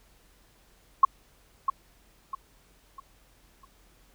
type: tone with echo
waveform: sine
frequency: 1082 Hz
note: C#6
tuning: 42 cents flat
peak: -11 dBFS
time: 1.03-1.05 s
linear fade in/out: 5 ms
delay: 650 ms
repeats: 4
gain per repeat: -9 dB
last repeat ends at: 3.65 s
effects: added 45 Hz sine -62 dBFS peak until 4.14 s + pink hiss -62 dBFS RMS until 4.14 s